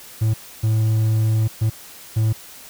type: tone bursts at uneven times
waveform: triangle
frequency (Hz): 110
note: A2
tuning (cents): 0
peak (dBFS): -13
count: 4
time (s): 0.21-0.34 / 0.63-1.48 / 1.61-1.7 / 2.16-2.33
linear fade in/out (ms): 10
effects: white hiss -41 dBFS RMS until 2.69 s